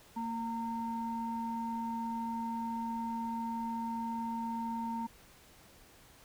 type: tone pair together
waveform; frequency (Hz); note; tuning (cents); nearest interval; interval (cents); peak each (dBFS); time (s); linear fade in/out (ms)
sine; 229.5 / 918; A#3 / A#5; -27 / -27; 2 octaves; 2400; -36 / -36; 0.16-5.07; 10
effects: tanh soft clip ceiling -27 dBFS + pink hiss -59 dBFS RMS until 6.24 s